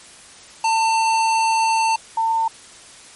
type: tone pair in turn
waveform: square / sine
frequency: 896 / 901.7 Hz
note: A5 / A5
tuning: +31 / +42 cents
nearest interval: unison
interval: 11 cents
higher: second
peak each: -16 dBFS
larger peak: neither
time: 0.64-1.96 / 2.17-2.48 s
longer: first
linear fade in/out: 5 ms
effects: white hiss -43 dBFS RMS until 3.15 s + MP3 48 kbps